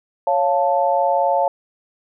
sine chord, Db augmented, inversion none, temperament equal, 554.4 / 698.5 / 880 Hz, Db5 / F5 / A5, 0 / 0 / 0 cents, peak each -19 dBFS, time 0.27-1.48 s, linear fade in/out 2 ms, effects none

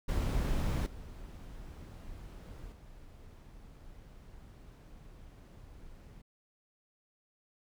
brown noise with level steps, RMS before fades -31 / -47 / -52 dBFS, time 0.08-6.22 s, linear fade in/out 10 ms, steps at 0.86 / 2.72 s, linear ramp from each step 5 ms, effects none

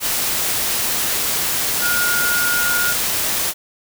sine tone in noise, 1428 Hz, F6, 38 cents sharp, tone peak -18 dBFS, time 1.8-2.95 s, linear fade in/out 50 ms, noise white, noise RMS -20 dBFS, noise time 0-3.54 s, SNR -1 dB, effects none

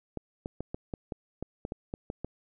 clicks, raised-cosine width 2 ms, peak -21 dBFS, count 12, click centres 0.173 / 0.459 / 0.606 / 0.745 / 0.938 / 1.122 / 1.426 / 1.651 / 1.721 / 1.939 / 2.101 / 2.246 s, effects none

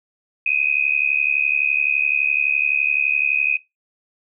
sine tone with amplitude modulation, 2512 Hz, D#7, 16 cents sharp, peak -12 dBFS, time 0.46-3.57 s, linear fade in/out 5 ms, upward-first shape sine, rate 71.8 Hz, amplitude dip 100%, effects noise-tail reverb RT60 0.2 s tail -21 dB re dry

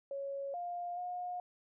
sine tone with pitch steps, 554 / 703 / 717 Hz, C#5 / F5 / F5, -1 / +11 / +45 cents, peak -37 dBFS, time 0.11-1.4 s, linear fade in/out 2 ms, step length 430 ms, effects none

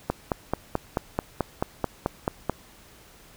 click train, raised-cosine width 1 ms, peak -9 dBFS, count 12, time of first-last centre 0.1-2.497 s, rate 4.59 Hz, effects pink hiss -52 dBFS RMS until 3.36 s

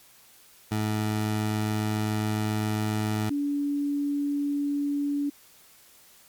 20% pulse / sine tone pair in turn, 107.3 / 286.5 Hz, A2 / D4, -43 / -43 cents, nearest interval octave + perfect fourth, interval 1700 cents, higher second, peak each -20 / -24 dBFS, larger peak first, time 0.71-3.3 / 3.3-5.3 s, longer first, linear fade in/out 10 ms, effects white hiss -55 dBFS RMS until 6.28 s + MP3 96 kbps

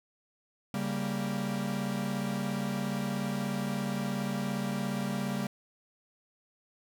45% pulse chord, G diminished, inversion second, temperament equal, 138.59 / 196 / 233.1 Hz, Db3 / G3 / Bb3, 0 / 0 / 0 cents, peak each -37 / -33 / -36 dBFS, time 0.74-5.47 s, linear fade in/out 2 ms, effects none

